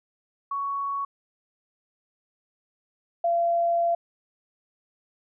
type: tone pair in turn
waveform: sine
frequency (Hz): 1116 / 683.3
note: C#6 / F5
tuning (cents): +11 / -38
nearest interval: minor sixth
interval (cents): 849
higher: first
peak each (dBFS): -26 / -20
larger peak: second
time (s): 0.51-1.05 / 3.24-3.95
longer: second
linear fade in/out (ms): 5
effects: none